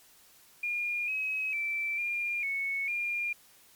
sine tone with pitch steps, 2421 / 2549 / 2332 / 2405 / 2209 / 2407 Hz, D#7 / D#7 / D7 / D7 / C#7 / D7, -48 / +41 / -13 / +41 / -7 / +42 cents, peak -29 dBFS, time 0.63-3.33 s, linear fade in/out 5 ms, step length 450 ms, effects white hiss -59 dBFS RMS until 3.75 s + MP3 96 kbps

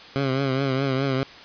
15% pulse tone with vibrato, 134.7 Hz, C#3, 49 cents flat, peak -15 dBFS, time 0.16-1.23 s, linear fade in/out 0 ms, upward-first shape triangle, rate 4.8 Hz, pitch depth 75 cents each way, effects white hiss -43 dBFS RMS until 1.44 s + resampled to 11025 Hz

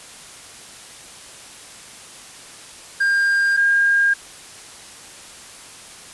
triangle / sine tone pair in turn, 1604 / 1614.2 Hz, G6 / G#6, +39 / -50 cents, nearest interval unison, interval 11 cents, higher second, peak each -13 dBFS, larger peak neither, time 3-3.57 / 3.57-4.14 s, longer neither, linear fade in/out 10 ms, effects white hiss -40 dBFS RMS until 6.13 s + resampled to 24000 Hz

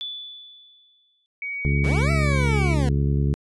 sine tone with exponential decay, 3469 Hz, A7, 25 cents flat, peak -27 dBFS, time 0.01-1.26 s, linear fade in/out 0 ms, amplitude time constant 270 ms
sine tone with pitch glide, 2253 to 2275 Hz, C#7 to C#7, +28 to +44 cents, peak -27 dBFS, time 1.42-2.74 s, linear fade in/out 2 ms, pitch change +16 cents, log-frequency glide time 1.69-2.15 s
harmonic tone, 70.3 Hz, C#2, 25 cents sharp, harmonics 1 / 2 / 3 / 4 / 5 / 6, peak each -22 / -21 / -29 / -33 / -34 / -35 dBFS, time 1.65-3.34 s, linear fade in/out 0 ms
20% pulse linear two-way sweep, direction up then down, 130.81 to 676 to 234 Hz, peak -22 dBFS, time 1.84-2.89 s, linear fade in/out 2 ms, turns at 2.11 s
effects resampled to 24000 Hz

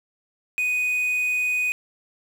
triangle tone with quantisation, 2489 Hz, D#7, in tune, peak -19 dBFS, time 0.58-1.72 s, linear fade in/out 0 ms, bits 7, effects none

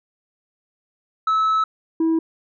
sine tone pair in turn, 1300 / 325 Hz, E6 / E4, -24 / -24 cents, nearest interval 2 octaves, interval 2400 cents, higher first, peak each -13 dBFS, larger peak neither, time 1.27-1.64 / 2-2.19 s, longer first, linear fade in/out 5 ms, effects tanh soft clip ceiling -15 dBFS

